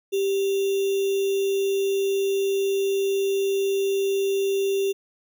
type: tone with sample-and-hold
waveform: sine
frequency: 392 Hz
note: G4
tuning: in tune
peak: -20 dBFS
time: 0.12-4.93 s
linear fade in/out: 20 ms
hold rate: 3150 Hz
effects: none